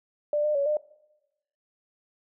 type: tone with pitch steps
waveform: sine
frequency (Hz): 592 / 602 / 562 / 603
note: D5 / D5 / C#5 / D5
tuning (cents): +14 / +43 / +24 / +46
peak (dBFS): -22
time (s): 0.33-0.77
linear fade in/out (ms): 2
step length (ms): 110
effects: noise-tail reverb RT60 0.9 s tail -21 dB re dry